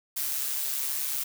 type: noise with amplitude modulation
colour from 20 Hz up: blue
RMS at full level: -28 dBFS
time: 0.16-1.24 s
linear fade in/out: 10 ms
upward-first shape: sine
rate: 139 Hz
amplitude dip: 50%
effects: none